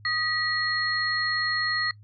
sine tone cluster, 1244 / 1924 / 4279 Hz, D#6 / B6 / C8, -1 / -46 / +38 cents, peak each -32 / -26 / -29 dBFS, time 0.05-1.91 s, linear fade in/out 2 ms, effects noise-tail reverb RT60 0.1 s tail -22 dB re dry + added 104 Hz sine -47 dBFS peak until 2.03 s

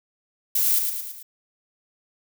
violet noise with echo, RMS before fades -21 dBFS, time 0.55-0.79 s, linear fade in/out 5 ms, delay 110 ms, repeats 4, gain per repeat -5 dB, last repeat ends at 1.23 s, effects none

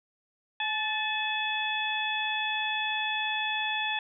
harmonic tone with a mistuned harmonic, 857 Hz, A5, 46 cents flat, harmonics 1 / 2 / 3 / 4, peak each -33 / -33 / -33 / -33 dBFS, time 0.6-3.99 s, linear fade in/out 2 ms, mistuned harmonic 2, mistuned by +40 cents, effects none

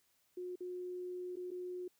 sine tone with dropouts, 361 Hz, F#4, 43 cents flat, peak -40 dBFS, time 0.37-1.88 s, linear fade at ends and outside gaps 5 ms, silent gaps 0.557-0.605 / 1.358-1.368 / 1.507-1.514 s, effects white hiss -75 dBFS RMS until 1.99 s

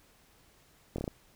slowing click train, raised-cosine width 2 ms, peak -21 dBFS, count 5, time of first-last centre 0.96-1.078 s, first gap 23 ms, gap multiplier 1.17, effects pink hiss -63 dBFS RMS until 1.35 s

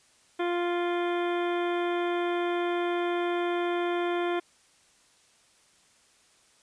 harmonic tone, 349.2 Hz, F4, in tune, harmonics 1 / 2 / 3 / 4 / 5 / 6 / 7 / 9 / 10, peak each -27 / -33 / -37 / -39 / -41 / -43 / -44 / -46 / -47 dBFS, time 0.39-4.4 s, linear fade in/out 10 ms, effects white hiss -62 dBFS RMS until 6.62 s + resampled to 22050 Hz

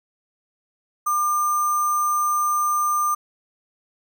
sine tone with sample-and-hold, 1200 Hz, D6, 37 cents sharp, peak -18 dBFS, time 1.06-3.15 s, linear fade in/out 10 ms, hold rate 7350 Hz, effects none

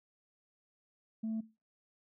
sine tone, 221.6 Hz, A3, 13 cents sharp, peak -32 dBFS, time 1.23-1.41 s, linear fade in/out 10 ms, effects noise-tail reverb RT60 0.3 s tail -20 dB re dry + tanh soft clip ceiling -31 dBFS

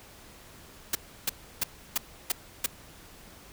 white noise bursts, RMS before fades -26 dBFS, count 6, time 0.93-2.662 s, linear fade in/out 5 ms, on 22 ms, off 320 ms, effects pink hiss -51 dBFS RMS until 3.52 s

